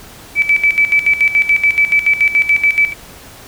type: tone with tremolo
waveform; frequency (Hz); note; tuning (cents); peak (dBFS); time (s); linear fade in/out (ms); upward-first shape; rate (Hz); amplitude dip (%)
sine; 2305; D7; -33; -7; 0.35-2.94; 50; square; 7; 75
effects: pink hiss -37 dBFS RMS until 3.47 s